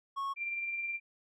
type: tone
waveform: triangle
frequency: 1100 Hz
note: C#6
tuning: 14 cents flat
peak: -31 dBFS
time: 0.16-0.34 s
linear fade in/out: 20 ms
type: tone with tremolo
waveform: sine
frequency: 2369 Hz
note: D7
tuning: 14 cents sharp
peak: -32 dBFS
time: 0.36-1 s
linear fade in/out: 50 ms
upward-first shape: sine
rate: 19 Hz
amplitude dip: 35%
effects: none